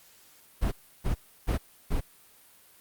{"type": "noise bursts", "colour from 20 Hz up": "brown", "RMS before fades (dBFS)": -26, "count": 4, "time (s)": [0.61, 2.01], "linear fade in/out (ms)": 20, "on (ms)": 110, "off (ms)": 320, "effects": ["white hiss -57 dBFS RMS until 2.8 s", "Opus 48 kbps"]}